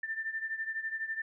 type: beating tone pair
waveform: sine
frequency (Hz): 1781 / 1793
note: A6 / A6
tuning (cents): +21 / +32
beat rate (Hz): 12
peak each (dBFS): -35 / -39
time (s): 0.03-1.22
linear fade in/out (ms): 5
effects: none

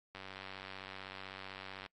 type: click train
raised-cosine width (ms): 0.3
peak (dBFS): -30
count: 165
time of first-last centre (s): 0.15-1.862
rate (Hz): 95.8
effects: noise-tail reverb RT60 0.1 s tail -25 dB re dry + AAC 32 kbps

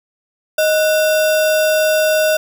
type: tone with sample-and-hold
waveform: sine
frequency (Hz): 623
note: D#5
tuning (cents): +2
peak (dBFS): -11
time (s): 0.58-2.37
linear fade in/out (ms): 5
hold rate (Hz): 2100
effects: none

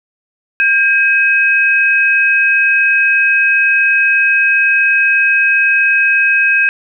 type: tone pair together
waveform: sine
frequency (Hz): 1602 / 2543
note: G6 / D#7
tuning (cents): +37 / +37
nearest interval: minor sixth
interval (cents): 800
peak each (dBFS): -11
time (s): 0.6-6.69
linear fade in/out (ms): 0
effects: none

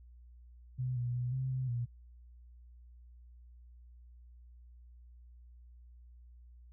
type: tone with pitch steps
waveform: sine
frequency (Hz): 127.1 / 121.9 / 123.5 / 131.1 / 129.6 / 120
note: C3 / B2 / B2 / C3 / C3 / B2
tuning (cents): -50 / -22 / 0 / +4 / -16 / -49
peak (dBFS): -32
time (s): 0.78-1.86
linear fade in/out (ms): 20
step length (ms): 180
effects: added 60 Hz sine -53 dBFS peak until 6.72 s

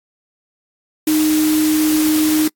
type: tone in noise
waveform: sine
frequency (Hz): 308.8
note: D#4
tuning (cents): -13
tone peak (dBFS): -12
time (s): 1.07-2.48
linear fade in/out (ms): 5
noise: white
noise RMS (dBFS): -23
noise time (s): 1.07-2.48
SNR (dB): +8
effects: noise-tail reverb RT60 0.1 s tail -26 dB re dry + AAC 64 kbps

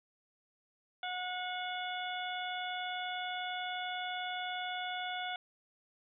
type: harmonic tone with a mistuned harmonic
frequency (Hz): 729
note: F#5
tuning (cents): -26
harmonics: 1 / 2 / 3 / 4 / 5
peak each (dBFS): -39 / -42 / -45 / -47 / -43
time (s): 1.03-5.36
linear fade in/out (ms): 2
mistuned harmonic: 5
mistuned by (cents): -90
effects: none

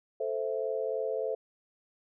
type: chord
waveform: sine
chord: A minor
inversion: none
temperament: equal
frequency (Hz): 440 / 523.3 / 659.3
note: A4 / C5 / E5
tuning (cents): 0 / 0 / 0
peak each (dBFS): -33 / -33 / -36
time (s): 0.2-1.35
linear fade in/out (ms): 5
effects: none

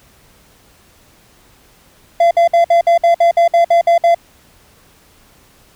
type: tone bursts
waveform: triangle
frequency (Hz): 682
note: F5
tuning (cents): -41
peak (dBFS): -5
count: 12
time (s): 2.2-4.147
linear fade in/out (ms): 5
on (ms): 110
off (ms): 57
effects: pink hiss -49 dBFS RMS until 5.75 s

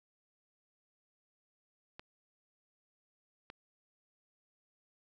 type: clicks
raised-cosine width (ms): 0.3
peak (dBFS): -30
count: 2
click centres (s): 1.995 / 3.501
effects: none

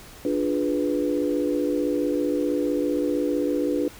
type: chord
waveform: sine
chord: D diminished seventh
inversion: none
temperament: equal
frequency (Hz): 293.7 / 349.2 / 415.3 / 493.9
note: D4 / F4 / Ab4 / Cb5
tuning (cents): 0 / 0 / 0 / 0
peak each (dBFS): -24 / -28 / -30 / -27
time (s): 0.25-3.88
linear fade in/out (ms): 2
effects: pink hiss -45 dBFS RMS until 3.99 s

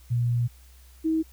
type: tone pair in turn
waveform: sine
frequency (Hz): 120 / 319.8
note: B2 / D#4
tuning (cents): -49 / +48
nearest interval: octave + perfect fourth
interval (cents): 1697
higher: second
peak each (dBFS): -21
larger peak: neither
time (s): 0.1-0.48 / 1.04-1.23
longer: first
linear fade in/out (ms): 20
effects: added 63 Hz sine -49 dBFS peak until 1.32 s + white hiss -58 dBFS RMS until 1.32 s

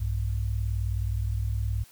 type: tone pair together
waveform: sine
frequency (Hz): 61.9 / 101.04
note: B1 / G#2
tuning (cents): +5 / -47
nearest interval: minor sixth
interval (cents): 848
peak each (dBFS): -28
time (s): 0-1.84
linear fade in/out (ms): 10
effects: white hiss -55 dBFS RMS until 1.91 s

